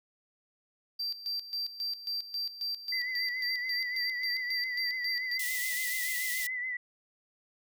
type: tone with tremolo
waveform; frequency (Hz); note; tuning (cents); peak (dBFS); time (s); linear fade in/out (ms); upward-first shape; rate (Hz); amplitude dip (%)
triangle; 4699; D8; 0; -30; 0.99-5.38; 10; square; 3.7; 75
type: tone with vibrato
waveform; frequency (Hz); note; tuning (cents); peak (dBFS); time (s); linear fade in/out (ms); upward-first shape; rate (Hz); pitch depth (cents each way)
sine; 2000; B6; +21; -32; 2.92-6.77; 5; triangle; 7; 58
type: high-pass noise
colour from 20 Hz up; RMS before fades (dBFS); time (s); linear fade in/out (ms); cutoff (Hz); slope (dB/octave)
white; -36; 5.39-6.47; 5; 2800; 24
effects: none